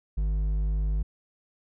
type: tone with hard clipping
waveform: triangle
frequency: 51.2 Hz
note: G#1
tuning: 24 cents flat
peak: -25 dBFS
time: 0.17-1.03 s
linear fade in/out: 10 ms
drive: 9 dB
effects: none

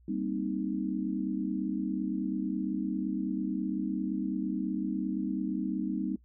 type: chord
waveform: sine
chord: C minor seventh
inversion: second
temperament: equal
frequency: 196 / 233.1 / 261.6 / 311.1 Hz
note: G3 / Bb3 / C4 / Eb4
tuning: 0 / 0 / 0 / 0 cents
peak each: -34 / -37 / -35 / -34 dBFS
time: 0.08-6.16 s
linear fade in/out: 5 ms
effects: noise-tail reverb RT60 0.1 s tail -21 dB re dry + added 60 Hz sine -57 dBFS peak until 6.24 s

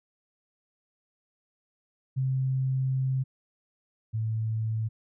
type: tone pair in turn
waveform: sine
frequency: 131.7 / 110.75 Hz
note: C3 / A2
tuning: +12 / +12 cents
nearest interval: minor third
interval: 300 cents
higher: first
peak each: -24 / -26 dBFS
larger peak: first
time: 2.16-3.24 / 4.13-4.89 s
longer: first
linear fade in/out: 20 ms
effects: none

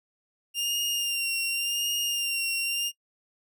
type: tone with vibrato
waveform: sawtooth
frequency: 2794 Hz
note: F7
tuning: in tune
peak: -23 dBFS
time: 0.54-2.92 s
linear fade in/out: 50 ms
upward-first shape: sine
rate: 0.89 Hz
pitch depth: 32 cents each way
effects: noise-tail reverb RT60 0.1 s tail -22 dB re dry

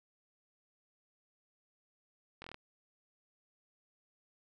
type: slowing click train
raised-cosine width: 0.3 ms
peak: -30 dBFS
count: 6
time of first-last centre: 2.42-2.544 s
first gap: 22 ms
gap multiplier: 1.06
effects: none

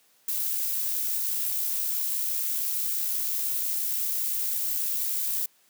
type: noise with amplitude modulation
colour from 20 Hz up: violet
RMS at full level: -27 dBFS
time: 0.28-5.46 s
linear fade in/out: 5 ms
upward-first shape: sine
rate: 65.9 Hz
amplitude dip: 25%
effects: white hiss -63 dBFS RMS until 5.69 s + high-pass 150 Hz 12 dB/octave

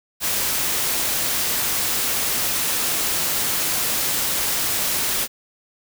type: noise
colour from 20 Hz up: white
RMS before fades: -22 dBFS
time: 0.2-5.28 s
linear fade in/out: 50 ms
effects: none

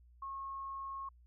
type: tone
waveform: sine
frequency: 1088 Hz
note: C#6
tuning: 33 cents flat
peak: -40 dBFS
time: 0.22-1.09 s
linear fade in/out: 5 ms
effects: added 60 Hz sine -59 dBFS peak until 1.26 s

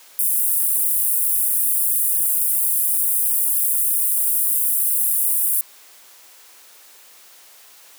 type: high-pass noise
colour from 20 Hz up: pink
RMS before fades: -19 dBFS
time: 0.19-5.61 s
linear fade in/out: 0 ms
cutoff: 9400 Hz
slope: 48 dB/octave
effects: white hiss -47 dBFS RMS until 7.98 s + high-pass 400 Hz 12 dB/octave

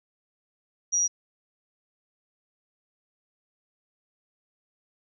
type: tone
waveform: sine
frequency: 5760 Hz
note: F#8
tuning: 47 cents flat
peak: -21 dBFS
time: 0.92-1.08 s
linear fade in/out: 20 ms
effects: none

